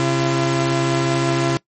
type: tone pair together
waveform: sawtooth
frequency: 134.52 / 339.2 Hz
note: C3 / E4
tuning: +48 / +50 cents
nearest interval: octave + major third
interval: 1602 cents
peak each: -15 dBFS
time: 0-1.57 s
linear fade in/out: 0 ms
effects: noise-tail reverb RT60 0.1 s tail -21 dB re dry + MP3 32 kbps